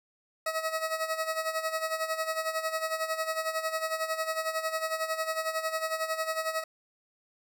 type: tone with tremolo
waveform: 20% pulse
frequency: 640 Hz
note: D#5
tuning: 49 cents sharp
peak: -22 dBFS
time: 0.46-6.64 s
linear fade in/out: 5 ms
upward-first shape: sine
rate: 11 Hz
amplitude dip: 70%
effects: none